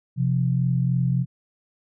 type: tone pair together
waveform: sine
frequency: 129.68 / 173.1 Hz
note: C3 / F3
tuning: -15 / -15 cents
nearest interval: perfect fourth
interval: 500 cents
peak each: -20 / -24 dBFS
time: 0.16-1.26 s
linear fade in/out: 50 ms
effects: none